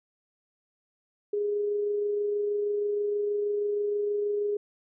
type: tone with amplitude modulation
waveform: sine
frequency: 412.5 Hz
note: G#4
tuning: 12 cents flat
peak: -24 dBFS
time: 1.33-4.57 s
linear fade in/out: 5 ms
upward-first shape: sine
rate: 26.3 Hz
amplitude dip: 25%
effects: none

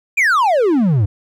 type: exponential sweep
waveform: triangle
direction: down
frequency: 2489 to 92.5 Hz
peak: -9 dBFS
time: 0.17-1.06 s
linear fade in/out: 10 ms
effects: none

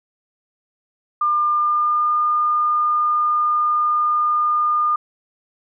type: tone with pitch glide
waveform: sine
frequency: 1200 to 1213.2 Hz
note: D6 to D#6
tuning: +37 to -44 cents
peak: -15 dBFS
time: 1.21-4.96 s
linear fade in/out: 5 ms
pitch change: +19 cents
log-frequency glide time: 1.53-2.17 s
effects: none

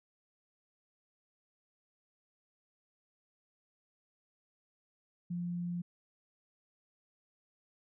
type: tone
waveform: sine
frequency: 174.61 Hz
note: F3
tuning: in tune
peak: -34 dBFS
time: 5.3-5.82 s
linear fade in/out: 10 ms
effects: none

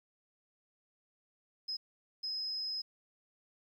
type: tone bursts at uneven times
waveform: sine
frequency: 5090 Hz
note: D#8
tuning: 39 cents sharp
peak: -35 dBFS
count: 2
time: 1.68-1.77 / 2.23-2.82 s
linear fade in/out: 10 ms
effects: 11-bit

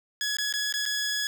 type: tone with dropouts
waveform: 15% pulse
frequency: 1684 Hz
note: G#6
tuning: 24 cents sharp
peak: -20 dBFS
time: 0.21-1.27 s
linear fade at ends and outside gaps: 1 ms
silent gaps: 0.369-0.385 / 0.526-0.538 / 0.725-0.739 / 0.855-0.861 s
effects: none

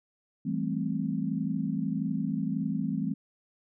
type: chord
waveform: sine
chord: A minor seventh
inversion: second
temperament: equal with one note detuned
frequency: 164.81 / 196 / 217.7 / 261.6 Hz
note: E3 / G3 / A3 / C4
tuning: 0 / 0 / -18 / 0 cents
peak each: -33 dBFS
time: 0.45-3.14 s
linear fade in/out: 10 ms
effects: none

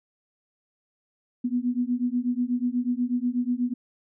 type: beating tone pair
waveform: sine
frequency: 241.6 / 249.8 Hz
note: B3 / B3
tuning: -38 / +20 cents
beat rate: 8.2 Hz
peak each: -26 dBFS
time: 1.44-3.74 s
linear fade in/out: 10 ms
effects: none

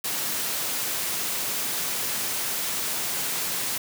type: high-pass noise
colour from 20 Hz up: white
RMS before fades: -28 dBFS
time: 0.04-3.78 s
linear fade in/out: 5 ms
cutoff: 100 Hz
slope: 48 dB/octave
effects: none

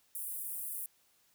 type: high-pass noise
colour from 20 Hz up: pink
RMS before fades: -40 dBFS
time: 0.15-0.86 s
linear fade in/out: 2 ms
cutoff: 9300 Hz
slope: 48 dB/octave
effects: white hiss -70 dBFS RMS until 1.34 s

